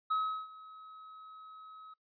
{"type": "tone with ADSR envelope", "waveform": "triangle", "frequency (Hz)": 1279, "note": "D#6", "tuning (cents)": 47, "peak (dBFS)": -26, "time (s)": [0.1, 1.94], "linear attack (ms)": 13, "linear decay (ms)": 360, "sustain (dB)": -21, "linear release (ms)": 8, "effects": ["noise-tail reverb RT60 0.1 s tail -21 dB re dry", "resampled to 11025 Hz"]}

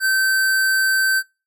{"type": "tone", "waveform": "square", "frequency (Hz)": 1546, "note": "G6", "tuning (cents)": -24, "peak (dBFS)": -16, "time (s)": [0, 1.23], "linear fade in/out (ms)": 50, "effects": ["noise-tail reverb RT60 0.3 s tail -24 dB re dry"]}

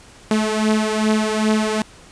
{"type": "beating tone pair", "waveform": "sawtooth", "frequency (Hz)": [215.3, 217.8], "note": ["A3", "A3"], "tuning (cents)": [-37, -17], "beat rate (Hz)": 2.5, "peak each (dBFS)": [-14, -17], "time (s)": [0.31, 1.82], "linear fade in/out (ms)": 2, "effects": ["pink hiss -45 dBFS RMS until 2.11 s", "resampled to 22050 Hz"]}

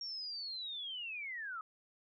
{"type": "linear sweep", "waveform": "sine", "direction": "down", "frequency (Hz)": [5588, 1244.5], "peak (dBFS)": -40, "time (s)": [0.01, 1.61], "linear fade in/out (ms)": 2, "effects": []}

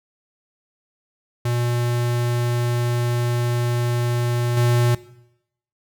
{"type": "tone with level steps", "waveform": "square", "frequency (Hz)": 120.4, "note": "B2", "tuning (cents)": -44, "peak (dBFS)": [-20, -16], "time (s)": [1.45, 4.95], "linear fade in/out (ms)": 5, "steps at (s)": 4.57, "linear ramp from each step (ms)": 2, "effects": ["noise-tail reverb RT60 0.8 s tail -18 dB re dry"]}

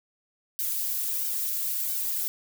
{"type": "noise with flanger", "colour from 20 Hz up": "violet", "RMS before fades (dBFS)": -29, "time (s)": [0.59, 2.28], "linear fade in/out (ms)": 0, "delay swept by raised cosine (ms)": [1.3, 3.3], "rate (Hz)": 1.5, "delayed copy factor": 0.9, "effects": []}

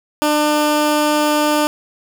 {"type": "tone", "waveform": "15% pulse", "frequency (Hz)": 299.5, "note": "D4", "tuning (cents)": 34, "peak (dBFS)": -7, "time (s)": [0.22, 1.67], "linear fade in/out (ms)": 0, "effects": []}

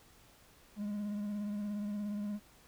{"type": "tone with vibrato", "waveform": "triangle", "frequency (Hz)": 206.6, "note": "G#3", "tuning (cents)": -9, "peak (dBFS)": -33, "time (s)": [0.76, 2.4], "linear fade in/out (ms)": 50, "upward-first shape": "triangle", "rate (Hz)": 17, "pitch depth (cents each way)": 39, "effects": ["pink hiss -62 dBFS RMS until 2.67 s"]}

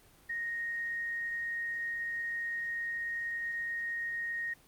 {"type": "tone", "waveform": "sine", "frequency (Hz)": 1864.7, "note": "A#6", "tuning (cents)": 0, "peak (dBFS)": -33, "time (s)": [0.29, 4.54], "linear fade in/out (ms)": 10, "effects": ["pink hiss -61 dBFS RMS until 4.67 s", "Opus 24 kbps"]}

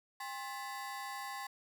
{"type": "ring-modulated tone", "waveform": "30% pulse", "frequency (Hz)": 932.3, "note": "A#5", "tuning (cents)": 0, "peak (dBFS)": -35, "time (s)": [0.2, 1.47], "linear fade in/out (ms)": 5, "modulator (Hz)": 130, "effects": []}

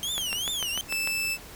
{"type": "tone with vibrato", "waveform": "sawtooth", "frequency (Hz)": 3134, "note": "G7", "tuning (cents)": -1, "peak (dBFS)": -25, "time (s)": [0.03, 0.81], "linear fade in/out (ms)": 0, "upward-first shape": "triangle", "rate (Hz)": 2.6, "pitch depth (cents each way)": 250}
{"type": "click train", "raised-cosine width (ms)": 0.3, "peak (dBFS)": -15, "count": 7, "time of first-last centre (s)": [0.18, 1.074], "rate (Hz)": 6.71}
{"type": "tone", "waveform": "sawtooth", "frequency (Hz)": 2637, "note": "E7", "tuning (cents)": 0, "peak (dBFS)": -23, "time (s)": [0.88, 1.38], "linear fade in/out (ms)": 50}
{"effects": ["pink hiss -45 dBFS RMS until 1.55 s"]}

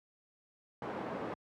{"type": "band-pass noise", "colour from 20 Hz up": "pink", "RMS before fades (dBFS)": -40, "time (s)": [0.82, 1.34], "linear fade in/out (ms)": 2, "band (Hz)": [200, 1100], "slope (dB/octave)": 12, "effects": ["high-pass 80 Hz 12 dB/octave"]}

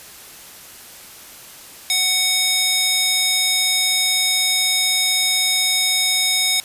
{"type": "tone with high-pass filter", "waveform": "square", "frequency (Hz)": 744, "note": "F#5", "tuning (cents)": 9, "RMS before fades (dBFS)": -18, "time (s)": [1.9, 6.6], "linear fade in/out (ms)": 0, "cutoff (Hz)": 3400, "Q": 1.3, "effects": ["white hiss -40 dBFS RMS until 6.64 s", "resampled to 32000 Hz"]}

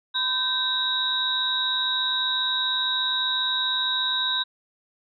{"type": "tone cluster", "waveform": "sine", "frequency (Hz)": [1014, 1551, 3637, 3852], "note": ["B5", "G6", "A#7", "B7"], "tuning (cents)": [45, -19, -43, -44], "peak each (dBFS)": [-32, -30, -29, -24], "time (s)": [0.14, 4.44], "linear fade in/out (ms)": 20, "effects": []}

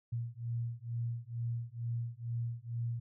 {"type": "beating tone pair", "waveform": "sine", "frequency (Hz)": [116.54, 118.74], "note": ["A#2", "A#2"], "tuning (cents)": [0, 32], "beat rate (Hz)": 2.2, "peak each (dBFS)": [-38, -38], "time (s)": [0.12, 3], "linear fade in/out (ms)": 10, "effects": []}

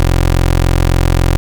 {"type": "tone", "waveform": "20% pulse", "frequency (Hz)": 43.65, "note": "F1", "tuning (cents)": 0, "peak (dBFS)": -4, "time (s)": [0, 1.37], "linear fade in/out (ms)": 0, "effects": []}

